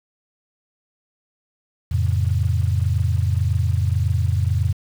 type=chord; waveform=sine; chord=F augmented; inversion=none; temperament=just; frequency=87.31 / 109.13 / 136.42 Hz; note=F2 / A2 / C#3; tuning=0 / -14 / -27 cents; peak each=-19 / -21 / -25 dBFS; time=1.91-4.73 s; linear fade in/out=10 ms; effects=7-bit

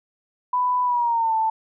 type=tone with pitch glide; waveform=sine; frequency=994 to 885.6 Hz; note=B5 to A5; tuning=+11 to +11 cents; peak=-18 dBFS; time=0.53-1.5 s; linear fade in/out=5 ms; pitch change=-200 cents; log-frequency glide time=0.84-1.35 s; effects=none

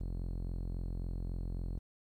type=tone with low-pass filter; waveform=sawtooth; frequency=43.65 Hz; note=F1; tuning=in tune; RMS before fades=-38 dBFS; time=0-1.79 s; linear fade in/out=10 ms; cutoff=370 Hz; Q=0.51; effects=12-bit

